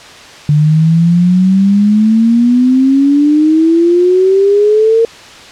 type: exponential sweep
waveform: sine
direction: up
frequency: 146.83 to 461.1 Hz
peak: -5 dBFS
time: 0.49-5.05 s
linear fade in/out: 2 ms
effects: white hiss -33 dBFS RMS until 5.51 s + low-pass 5000 Hz 12 dB/octave